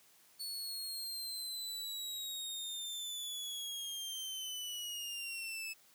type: linear sweep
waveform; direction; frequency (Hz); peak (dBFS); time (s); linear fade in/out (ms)
sawtooth; down; 4435 to 2600; -37; 0.39-5.74; 20
effects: white hiss -65 dBFS RMS until 5.94 s + high-pass 100 Hz 12 dB/octave